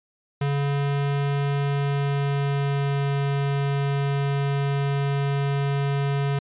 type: tone with pitch glide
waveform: square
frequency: 141.3 to 140.24 Hz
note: C#3 to C#3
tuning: +34 to +20 cents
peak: -22 dBFS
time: 0.41-6.39 s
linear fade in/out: 5 ms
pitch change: -14 cents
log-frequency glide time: 1.6-3.1 s
effects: resampled to 8000 Hz